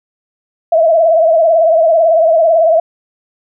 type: tone with vibrato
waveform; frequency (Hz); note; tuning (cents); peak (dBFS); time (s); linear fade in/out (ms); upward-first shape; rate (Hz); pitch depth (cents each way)
sine; 654; E5; -14; -6; 0.72-2.8; 5; triangle; 18; 94
effects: none